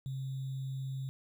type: tone with sample-and-hold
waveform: sine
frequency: 133.4 Hz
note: C3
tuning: 34 cents sharp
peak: -35 dBFS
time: 0.06-1.09 s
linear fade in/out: 0 ms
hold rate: 3675 Hz
effects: none

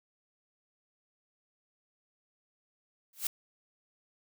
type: noise with exponential growth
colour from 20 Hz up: blue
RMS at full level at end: -27 dBFS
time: 3.13-3.27 s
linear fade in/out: 2 ms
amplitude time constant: 30 ms
effects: none

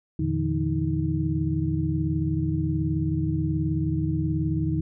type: tone cluster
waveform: sine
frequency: 83.6 / 117 / 150.5 / 169.2 / 315.3 Hz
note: E2 / A#2 / D3 / E3 / D#4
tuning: +25 / +7 / +43 / +45 / +23 cents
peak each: -29 / -33 / -26 / -32 / -28 dBFS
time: 0.19-4.81 s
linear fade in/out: 5 ms
effects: none

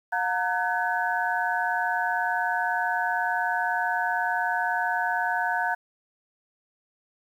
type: tone cluster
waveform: sine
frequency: 719 / 918 / 1510 / 1688 Hz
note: F#5 / A#5 / F#6 / G#6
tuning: -50 / -27 / +35 / +28 cents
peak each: -28 / -29 / -28 / -31 dBFS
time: 0.12-5.75 s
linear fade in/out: 10 ms
effects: 9-bit

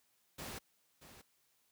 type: noise with echo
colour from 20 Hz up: pink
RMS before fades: -45 dBFS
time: 0.38-0.59 s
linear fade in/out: 10 ms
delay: 630 ms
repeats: 1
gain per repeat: -12 dB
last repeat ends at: 1.22 s
effects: white hiss -75 dBFS RMS until 1.71 s + high-pass 60 Hz 12 dB/octave

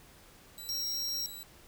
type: tone with vibrato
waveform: 10% pulse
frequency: 3951 Hz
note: B7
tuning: in tune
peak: -36 dBFS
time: 0.58-1.43 s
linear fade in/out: 0 ms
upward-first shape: triangle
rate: 2.5 Hz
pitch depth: 10 cents each way
type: tone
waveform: square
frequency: 5588 Hz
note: F8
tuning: in tune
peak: -33 dBFS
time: 0.69-1.26 s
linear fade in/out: 0 ms
effects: pink hiss -57 dBFS RMS until 1.67 s

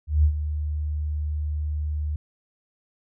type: tone with ADSR envelope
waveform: sine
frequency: 75.3 Hz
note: D2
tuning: 44 cents sharp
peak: -13 dBFS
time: 0.07-2.16 s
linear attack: 170 ms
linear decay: 79 ms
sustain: -11 dB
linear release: 3 ms
effects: none

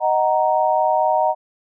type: chord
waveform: sine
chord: D# minor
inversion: none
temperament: just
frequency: 622.3 / 746.7 / 933.4 Hz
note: D#5 / F#5 / A#5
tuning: 0 / +16 / +2 cents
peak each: -19 dBFS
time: 0-1.35 s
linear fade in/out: 50 ms
effects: none

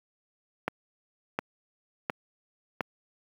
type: click train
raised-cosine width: 0.5 ms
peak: -12 dBFS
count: 4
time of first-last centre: 0.68-2.808 s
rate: 1.41 Hz
effects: high-pass 150 Hz 12 dB/octave + 8-bit

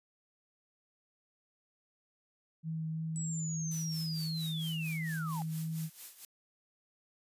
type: tone with vibrato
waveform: sine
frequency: 160 Hz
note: D#3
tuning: 49 cents sharp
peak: -34 dBFS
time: 2.63-5.9 s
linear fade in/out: 50 ms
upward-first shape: triangle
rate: 3 Hz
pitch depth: 13 cents each way
type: linear sweep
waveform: sine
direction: down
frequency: 7902 to 777 Hz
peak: -39 dBFS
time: 3.16-5.42 s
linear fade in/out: 0 ms
type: noise with tremolo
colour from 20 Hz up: blue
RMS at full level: -45 dBFS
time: 3.71-6.25 s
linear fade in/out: 2 ms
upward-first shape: sine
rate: 4.4 Hz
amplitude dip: 75%
effects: resampled to 32000 Hz

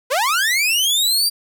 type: linear sweep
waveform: sawtooth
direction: up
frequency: 466.2 to 4782 Hz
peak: -12 dBFS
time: 0.1-1.3 s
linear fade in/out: 20 ms
effects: none

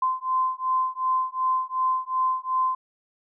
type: beating tone pair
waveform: sine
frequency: 1033 / 1035.7 Hz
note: C6 / C6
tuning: -22 / -18 cents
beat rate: 2.7 Hz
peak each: -25 dBFS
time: 0.02-2.75 s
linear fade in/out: 5 ms
effects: none

